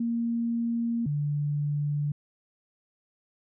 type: tone pair in turn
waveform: sine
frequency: 233.1 / 146.34 Hz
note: A#3 / D3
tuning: 0 / -6 cents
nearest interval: minor sixth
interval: 806 cents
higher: first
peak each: -25 dBFS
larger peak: neither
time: 0-1.06 / 1.06-2.12 s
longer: neither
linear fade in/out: 5 ms
effects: none